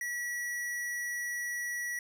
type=tone; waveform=square; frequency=1935 Hz; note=B6; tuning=36 cents flat; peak=-34 dBFS; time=0.01-1.99 s; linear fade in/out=2 ms; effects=none